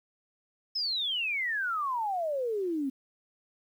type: exponential sweep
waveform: sine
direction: down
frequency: 5274 to 260 Hz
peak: -28 dBFS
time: 0.75-2.9 s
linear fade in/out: 10 ms
effects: 10-bit